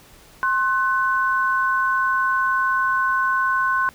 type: tone pair together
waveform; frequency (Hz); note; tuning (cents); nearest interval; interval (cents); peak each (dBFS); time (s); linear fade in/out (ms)
sine; 1060.7 / 1500; C6 / F#6; +23 / +23; tritone; 600; -20; 0.43-3.89; 0
effects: pink hiss -49 dBFS RMS until 3.94 s